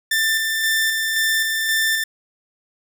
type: tone with tremolo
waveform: sawtooth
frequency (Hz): 1781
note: A6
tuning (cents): +21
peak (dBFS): -13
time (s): 0.11-2.04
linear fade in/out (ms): 5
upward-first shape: square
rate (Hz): 1.9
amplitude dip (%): 30
effects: none